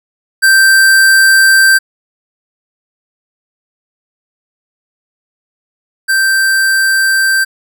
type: tone pair in turn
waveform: square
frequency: 1565 / 1565 Hz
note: G6 / G6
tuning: -3 / -3 cents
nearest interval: unison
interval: 0 cents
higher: neither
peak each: -5 / -9 dBFS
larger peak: first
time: 0.42-1.79 / 6.08-7.45 s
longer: neither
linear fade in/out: 20 ms
effects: none